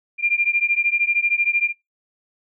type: beating tone pair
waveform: sine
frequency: 2388 / 2401 Hz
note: D7 / D7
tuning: +28 / +38 cents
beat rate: 13 Hz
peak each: -20 dBFS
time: 0.18-1.73 s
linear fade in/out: 50 ms
effects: noise-tail reverb RT60 0.2 s tail -23 dB re dry